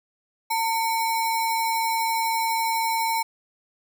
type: tone with sample-and-hold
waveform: sine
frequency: 906 Hz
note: A#5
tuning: 50 cents flat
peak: -21 dBFS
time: 0.5-3.23 s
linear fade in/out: 10 ms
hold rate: 3150 Hz
effects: none